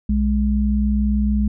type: tone pair together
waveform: sine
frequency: 61.99 / 208.5 Hz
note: B1 / G#3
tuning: +7 / +7 cents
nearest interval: octave + major sixth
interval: 2100 cents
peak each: -18 dBFS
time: 0.09-1.48 s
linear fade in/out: 5 ms
effects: none